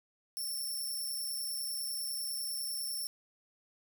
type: tone with amplitude modulation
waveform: 10% pulse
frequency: 5410 Hz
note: E8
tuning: 44 cents sharp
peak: -28 dBFS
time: 0.37-3.07 s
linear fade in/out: 0 ms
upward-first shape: sine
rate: 134 Hz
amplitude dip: 35%
effects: none